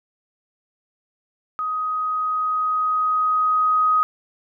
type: tone with level ramp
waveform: sine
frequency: 1255 Hz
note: D#6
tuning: 15 cents sharp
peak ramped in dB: -22 to -14 dBFS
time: 1.59-4.03 s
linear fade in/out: 0 ms
effects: none